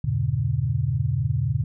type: chord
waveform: sine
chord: E diminished seventh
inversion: none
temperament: just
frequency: 82.41 / 98.89 / 118.67 / 142.4 Hz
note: E2 / G2 / Bb2 / Db3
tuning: 0 / +16 / +31 / +47 cents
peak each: -30 / -28 / -24 / -25 dBFS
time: 0.04-1.64 s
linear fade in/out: 5 ms
effects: none